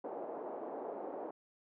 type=band-pass noise; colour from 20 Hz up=white; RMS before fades=-43 dBFS; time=0.04-1.31 s; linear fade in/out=5 ms; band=300 to 740 Hz; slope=24 dB/octave; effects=none